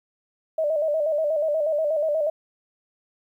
sine tone with vibrato, 613 Hz, D#5, 26 cents flat, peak -20 dBFS, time 0.58-2.3 s, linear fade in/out 5 ms, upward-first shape square, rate 8.3 Hz, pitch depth 70 cents each way, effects 10-bit

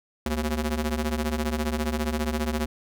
sawtooth ring-modulated tone, 151.8 Hz, D#3, 42 cents flat, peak -18 dBFS, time 0.26-2.66 s, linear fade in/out 2 ms, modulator 83.3 Hz, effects none

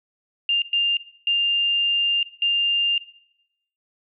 sine tone bursts at uneven times, 2800 Hz, F7, 4 cents sharp, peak -17 dBFS, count 4, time 0.49-0.62 / 0.73-0.97 / 1.27-2.23 / 2.42-2.98 s, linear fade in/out 2 ms, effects noise-tail reverb RT60 0.8 s tail -18 dB re dry

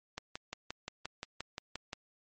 click train, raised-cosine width 0.2 ms, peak -21 dBFS, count 11, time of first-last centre 0.18-1.931 s, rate 5.71 Hz, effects MP3 32 kbps

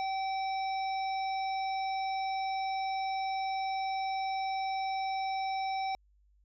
harmonic tone, 770 Hz, G5, 31 cents flat, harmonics 1 / 3 / 5 / 7, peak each -31 / -42 / -48 / -47 dBFS, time 0-5.95 s, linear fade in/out 0 ms, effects added 50 Hz sine -63 dBFS peak until 6.44 s

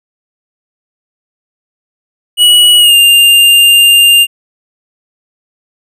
square tone with pitch glide, 2923 to 2801 Hz, F#7 to F7, -22 to +4 cents, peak -3 dBFS, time 2.37-4.27 s, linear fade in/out 50 ms, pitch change -74 cents, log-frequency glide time 2.78-2.95 s, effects none

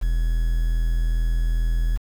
triangle tone with quantisation, 41.2 Hz, E1, in tune, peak -16 dBFS, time 0.01-1.98 s, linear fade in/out 20 ms, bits 7, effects none

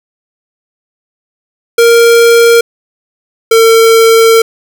square tone pair in turn, 466.2 / 452.9 Hz, A#4 / A#4, 0 / -50 cents, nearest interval minor second, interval 50 cents, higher first, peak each -3 dBFS, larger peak neither, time 1.78-2.61 / 3.51-4.42 s, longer second, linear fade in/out 5 ms, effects none

